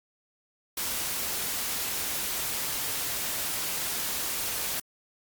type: noise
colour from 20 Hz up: white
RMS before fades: -31 dBFS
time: 0.77-4.8 s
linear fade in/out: 5 ms
effects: Opus 48 kbps